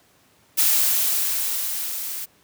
blue noise with level ramp, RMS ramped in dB -17 to -31 dBFS, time 0.57-2.26 s, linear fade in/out 20 ms, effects pink hiss -58 dBFS RMS until 2.43 s + high-pass 100 Hz 12 dB/octave

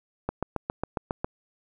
click train, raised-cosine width 1 ms, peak -13 dBFS, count 8, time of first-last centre 0.29-1.245 s, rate 7.33 Hz, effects none

